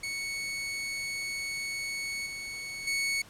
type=tone with level steps; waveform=sawtooth; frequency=2217 Hz; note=C#7; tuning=in tune; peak=-29 / -33 / -24 dBFS; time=0.03-3.22 s; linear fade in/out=5 ms; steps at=2.26 / 2.87 s; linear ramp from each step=5 ms; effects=pink hiss -53 dBFS RMS until 3.29 s + low-pass 11000 Hz 12 dB/octave

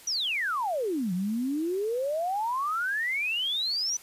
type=exponential two-way sweep; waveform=sine; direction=down then up; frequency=6050 to 173.5 to 6050 Hz; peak=-26 dBFS; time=0.07-3.97 s; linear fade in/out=5 ms; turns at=1.13 s; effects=white hiss -51 dBFS RMS until 4.02 s + resampled to 32000 Hz

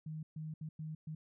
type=tone bursts at uneven times; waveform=sine; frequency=156.2 Hz; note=D#3; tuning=7 cents sharp; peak=-40 dBFS; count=5; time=0.06-0.23 / 0.36-0.54 / 0.61-0.69 / 0.79-0.95 / 1.07-1.15 s; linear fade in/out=5 ms; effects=none

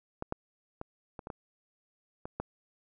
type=clicks; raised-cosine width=1 ms; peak=-21 / -18 / -24 / -27 / -26 / -24 / -25 / -19 dBFS; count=8; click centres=0.224 / 0.324 / 0.814 / 1.192 / 1.271 / 1.302 / 2.255 / 2.4 s; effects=none

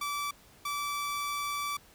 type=tone bursts at uneven times; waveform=sawtooth; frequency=1158 Hz; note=D6; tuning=25 cents flat; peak=-28 dBFS; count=2; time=0.01-0.31 / 0.65-1.77 s; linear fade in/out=5 ms; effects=pink hiss -58 dBFS RMS until 1.94 s

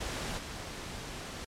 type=noise with level steps; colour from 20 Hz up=pink; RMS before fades=-36 / -41 dBFS; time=0-1.45 s; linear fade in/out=10 ms; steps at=0.37 s; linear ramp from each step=20 ms; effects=low-pass 8000 Hz 12 dB/octave + MP3 96 kbps

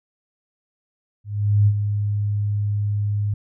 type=tone with ADSR envelope; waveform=sine; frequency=103.2 Hz; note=G#2; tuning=10 cents flat; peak=-11 dBFS; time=1.24-3.34 s; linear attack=430 ms; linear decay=59 ms; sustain=-8 dB; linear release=5 ms; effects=none

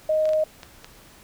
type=tone; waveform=sine; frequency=622.3 Hz; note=D#5; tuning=in tune; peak=-18 dBFS; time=0.09-0.44 s; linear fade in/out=5 ms
type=clicks; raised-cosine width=0.2 ms; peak=-21 dBFS; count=5; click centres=0.255 / 0.291 / 0.334 / 0.632 / 0.845 s
effects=pink hiss -50 dBFS RMS until 1.23 s

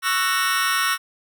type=chord; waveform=sawtooth; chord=F# dominant seventh; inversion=second; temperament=just; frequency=1110 / 1332 / 1480 / 1850 Hz; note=C#6 / E6 / F#6 / A#6; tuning=+2 / +18 / 0 / -14 cents; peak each=-21 dBFS; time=0.02-0.98 s; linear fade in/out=50 ms; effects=none

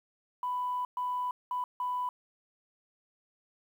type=tone bursts at uneven times; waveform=sine; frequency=993 Hz; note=B5; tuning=9 cents sharp; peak=-29 dBFS; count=4; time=0.43-0.85 / 0.97-1.31 / 1.51-1.64 / 1.8-2.09 s; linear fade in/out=2 ms; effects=tanh soft clip ceiling -25 dBFS + 10-bit

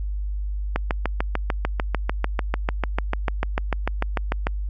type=click train; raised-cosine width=0.5 ms; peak=-7 dBFS; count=26; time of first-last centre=0.76-4.469 s; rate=6.74 Hz; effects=added 50 Hz sine -24 dBFS peak until 4.69 s

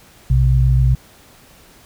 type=tone pair together; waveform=sine; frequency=60.6 / 128.41 Hz; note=B1 / C3; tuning=-32 / -32 cents; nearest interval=octave + minor second; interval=1300 cents; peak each=-13 dBFS; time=0.3-0.95 s; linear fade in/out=5 ms; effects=pink hiss -47 dBFS RMS until 1.85 s

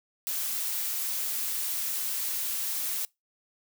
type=noise; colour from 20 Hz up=blue; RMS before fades=-31 dBFS; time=0.27-3.05 s; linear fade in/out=0 ms; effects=noise-tail reverb RT60 0.2 s tail -24 dB re dry

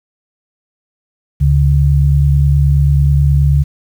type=tone pair together; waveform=sine; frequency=72.34 / 141.7 Hz; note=D2 / C#3; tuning=-26 / +38 cents; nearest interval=octave; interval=1164 cents; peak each=-10 dBFS; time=1.4-3.64 s; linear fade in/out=20 ms; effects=7-bit

